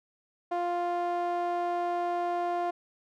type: tone with band-pass filter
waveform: sawtooth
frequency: 350 Hz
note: F4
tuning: 4 cents sharp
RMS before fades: -30 dBFS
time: 0.51-2.71 s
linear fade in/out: 10 ms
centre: 700 Hz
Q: 2.2
effects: none